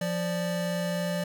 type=tone pair together; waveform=square; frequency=174.61 / 587.3 Hz; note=F3 / D5; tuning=0 / 0 cents; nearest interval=octave + major sixth; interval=2100 cents; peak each=-30 / -32 dBFS; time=0.01-1.24 s; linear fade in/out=5 ms; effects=none